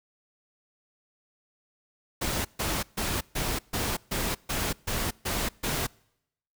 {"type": "noise bursts", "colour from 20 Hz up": "pink", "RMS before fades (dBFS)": -29, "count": 10, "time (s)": [2.21, 5.87], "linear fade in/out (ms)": 10, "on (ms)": 240, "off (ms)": 140, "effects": ["noise-tail reverb RT60 0.8 s tail -26 dB re dry"]}